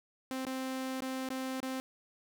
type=tone with dropouts; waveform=sawtooth; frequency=261.6 Hz; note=C4; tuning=in tune; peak=-31 dBFS; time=0.31-1.8 s; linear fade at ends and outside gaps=0 ms; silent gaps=0.451-0.468 / 1.005-1.021 / 1.289-1.303 / 1.603-1.629 s; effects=none